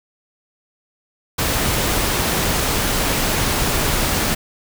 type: noise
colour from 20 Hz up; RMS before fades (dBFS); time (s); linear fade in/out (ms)
pink; -19; 1.38-4.35; 10
effects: none